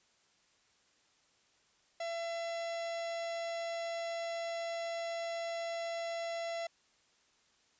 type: tone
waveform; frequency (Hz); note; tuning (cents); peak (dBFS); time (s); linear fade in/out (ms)
45% pulse; 673; E5; +36; -36; 2-6.67; 5
effects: white hiss -70 dBFS RMS until 7.79 s + resampled to 16000 Hz